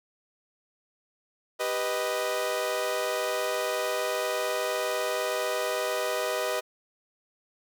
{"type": "chord", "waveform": "sawtooth", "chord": "G augmented", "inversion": "none", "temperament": "equal", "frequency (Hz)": [392, 493.9, 622.3], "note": ["G4", "B4", "D#5"], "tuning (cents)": [0, 0, 0], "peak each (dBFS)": [-31, -27, -26], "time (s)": [1.59, 6.61], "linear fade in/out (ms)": 20, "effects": []}